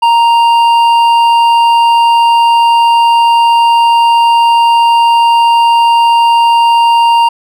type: tone with hard clipping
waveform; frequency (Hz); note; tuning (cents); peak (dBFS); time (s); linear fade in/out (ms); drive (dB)
triangle; 932.3; A#5; 0; -6; 0.02-7.29; 10; 11
effects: none